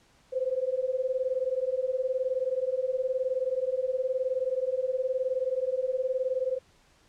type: beating tone pair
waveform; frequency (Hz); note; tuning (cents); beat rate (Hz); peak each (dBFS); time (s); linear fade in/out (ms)
sine; 507 / 526; B4 / C5; +45 / +9; 19; -29; 0.32-6.59; 20
effects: pink hiss -62 dBFS RMS until 7.08 s + low-pass 8000 Hz 12 dB/octave